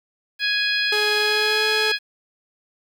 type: harmonic tone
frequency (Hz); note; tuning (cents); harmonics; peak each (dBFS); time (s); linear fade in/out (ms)
832; G#5; +3; 2 / 3 / 4 / 5 / 6; -23 / -25 / -26 / -27 / -28; 0.39-1.99; 50
type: tone with pitch glide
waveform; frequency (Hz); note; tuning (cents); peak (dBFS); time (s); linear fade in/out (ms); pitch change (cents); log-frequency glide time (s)
sawtooth; 421.4 to 432.5; G#4 to A4; +25 to -30; -19; 0.92-1.92; 5; +45; 1.18-1.65
effects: 8-bit